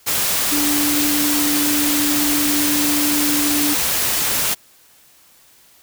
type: tone in noise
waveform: sine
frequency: 293.7 Hz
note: D4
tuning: in tune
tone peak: -19 dBFS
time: 0.51-3.75 s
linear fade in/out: 20 ms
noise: white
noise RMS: -19 dBFS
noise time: 0.06-4.55 s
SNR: -3 dB
effects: white hiss -51 dBFS RMS until 5.82 s